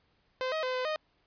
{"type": "tone with pitch steps", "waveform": "sawtooth", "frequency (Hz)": [515, 631, 511, 508, 619], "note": ["C5", "D#5", "C5", "B4", "D#5"], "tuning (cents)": [-28, 24, -41, 49, -9], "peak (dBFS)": -26, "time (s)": [0.41, 0.96], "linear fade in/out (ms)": 0, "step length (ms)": 110, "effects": ["pink hiss -71 dBFS RMS until 1.26 s", "resampled to 11025 Hz"]}